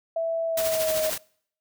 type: tone with pitch glide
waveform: sine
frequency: 659.3 to 627.7 Hz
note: E5 to D#5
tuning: 0 to +15 cents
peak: -23 dBFS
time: 0.16-1.1 s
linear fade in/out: 5 ms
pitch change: -85 cents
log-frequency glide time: 0.47-0.97 s
type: noise with tremolo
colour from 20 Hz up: white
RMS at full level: -28 dBFS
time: 0.57-1.18 s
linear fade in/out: 5 ms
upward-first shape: sine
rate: 13 Hz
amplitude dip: 50%
effects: noise-tail reverb RT60 0.6 s tail -25 dB re dry